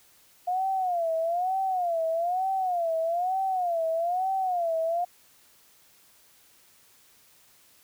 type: tone with vibrato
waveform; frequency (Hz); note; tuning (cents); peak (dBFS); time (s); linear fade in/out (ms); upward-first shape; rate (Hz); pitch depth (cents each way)
sine; 707; F5; +21; -24; 0.47-5.05; 10; sine; 1.1; 150
effects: white hiss -59 dBFS RMS until 7.83 s